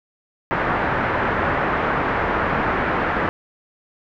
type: low-pass noise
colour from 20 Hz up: white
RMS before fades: -21 dBFS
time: 0.51-3.29 s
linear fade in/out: 0 ms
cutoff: 1700 Hz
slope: 24 dB/octave
effects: none